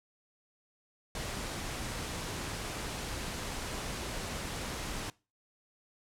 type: noise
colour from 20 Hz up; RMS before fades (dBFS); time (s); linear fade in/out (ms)
pink; -38; 1.15-5.1; 2
effects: noise-tail reverb RT60 0.3 s tail -22 dB re dry + low-pass 10000 Hz 12 dB/octave